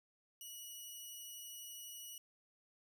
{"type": "tone", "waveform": "10% pulse", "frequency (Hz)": 2922, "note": "F#7", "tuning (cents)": -22, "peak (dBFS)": -40, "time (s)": [0.41, 2.18], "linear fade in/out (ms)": 2, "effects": []}